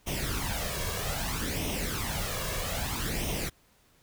pink noise with flanger, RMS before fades -32 dBFS, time 0.06-3.5 s, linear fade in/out 20 ms, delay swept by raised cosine 0.33 to 1.83 ms, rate 0.62 Hz, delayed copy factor +0.65, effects pink hiss -64 dBFS RMS until 4.02 s

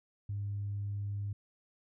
sine tone, 101.4 Hz, G#2, 41 cents flat, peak -33 dBFS, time 0.29-1.33 s, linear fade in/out 5 ms, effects tanh soft clip ceiling -29 dBFS

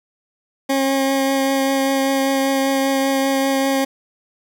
20% pulse tone with vibrato, 270.7 Hz, C#4, 41 cents flat, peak -11 dBFS, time 0.69-3.85 s, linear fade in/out 10 ms, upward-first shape triangle, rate 5.1 Hz, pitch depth 13 cents each way, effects none

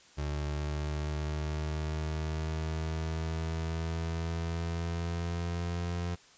30% pulse linear sweep, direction up, 73.42 to 87.31 Hz, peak -29 dBFS, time 0.17-6.16 s, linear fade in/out 20 ms, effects white hiss -58 dBFS RMS until 6.37 s + resampled to 16000 Hz

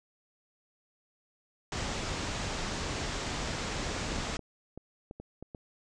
pink low-pass noise, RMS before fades -35 dBFS, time 1.72-4.37 s, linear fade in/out 2 ms, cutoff 7700 Hz, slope 48 dB/octave
clicks, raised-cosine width 2 ms, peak -29 dBFS, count 11, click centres 3.964 / 4.069 / 4.119 / 4.187 / 4.249 / 4.393 / 4.776 / 5.111 / 5.2 / 5.426 / 5.548 s
effects none

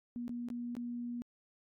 sine tone with dropouts, 240.2 Hz, B3, 48 cents flat, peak -37 dBFS, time 0.16-1.22 s, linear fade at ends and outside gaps 0 ms, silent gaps 0.28-0.293 / 0.486-0.502 / 0.752-0.767 s, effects AAC 64 kbps

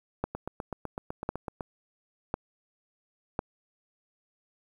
two click trains, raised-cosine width 1 ms, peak -14 / -20 dBFS, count 4 / 11, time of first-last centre 0.24-3.391 / 0.35-1.608 s, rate 0.952 / 7.95 Hz, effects 9-bit

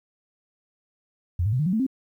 sine tone with pitch steps, 87.5 / 105.26 / 126.64 / 152.35 / 183.28 / 220.5 / 265.3 Hz, F2 / G#2 / B2 / D#3 / F#3 / A3 / C4, +4 / +24 / +44 / -36 / -16 / +4 / +24 cents, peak -20 dBFS, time 1.39-1.866 s, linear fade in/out 5 ms, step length 68 ms, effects 10-bit

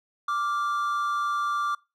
triangle tone pair together, 1173.5 / 1396.9 Hz, D6 / F6, -2 / 0 cents, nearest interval minor third, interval 302 cents, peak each -23 / -31 dBFS, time 0.28-1.75 s, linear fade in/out 5 ms, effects noise-tail reverb RT60 0.3 s tail -25 dB re dry

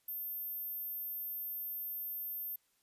sine tone, 13290 Hz, G#9, in tune, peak -37 dBFS, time 0.08-2.56 s, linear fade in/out 5 ms, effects white hiss -75 dBFS RMS until 2.82 s + resampled to 32000 Hz

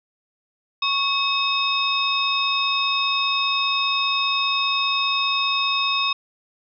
sine tone cluster, 1105 / 2565 / 3690 / 5200 Hz, C#6 / E7 / A#7 / E8, -6 / -48 / -18 / -24 cents, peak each -24 / -24 / -23 / -30 dBFS, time 0.82-6.13 s, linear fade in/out 5 ms, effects none

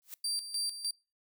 blue noise with exponential growth, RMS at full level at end -40 dBFS, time 0.02-0.14 s, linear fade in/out 0 ms, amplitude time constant 26 ms
30% pulse tone with tremolo, 4699 Hz, D8, in tune, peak -28 dBFS, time 0.24-0.91 s, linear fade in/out 5 ms, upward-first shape square, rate 3.3 Hz, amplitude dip 70%
effects noise-tail reverb RT60 0.3 s tail -25 dB re dry

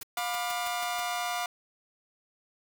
white noise bursts, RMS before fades -39 dBFS, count 7, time 0.01-1.004 s, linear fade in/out 5 ms, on 22 ms, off 140 ms
sawtooth chord, B diminished, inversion second, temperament just, 711.2 / 987.8 / 1185.3 Hz, F5 / B5 / D6, +31 / 0 / +16 cents, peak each -28 / -34 / -33 dBFS, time 0.17-1.46 s, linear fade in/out 2 ms
effects none

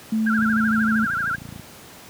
sine tone, 220 Hz, A3, in tune, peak -18 dBFS, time 0.12-1.05 s, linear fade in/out 5 ms
sine tone with vibrato, 1480 Hz, F#6, in tune, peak -21 dBFS, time 0.26-1.36 s, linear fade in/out 10 ms, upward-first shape sine, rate 13 Hz, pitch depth 170 cents each way
click train, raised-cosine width 5 ms, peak -22 dBFS, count 35, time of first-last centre 0.39-1.596 s, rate 28.2 Hz
effects pink hiss -43 dBFS RMS until 2.09 s + high-pass 100 Hz 12 dB/octave

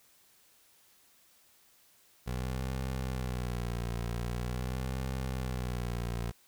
20% pulse tone with vibrato, 61.7 Hz, B1, 1 cent flat, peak -28 dBFS, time 2.26-6.32 s, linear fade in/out 20 ms, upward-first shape sine, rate 0.44 Hz, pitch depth 97 cents each way, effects white hiss -64 dBFS RMS until 6.47 s

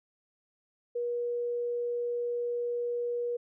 sine tone, 480 Hz, B4, 49 cents flat, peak -29 dBFS, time 0.95-3.37 s, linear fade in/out 10 ms, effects none

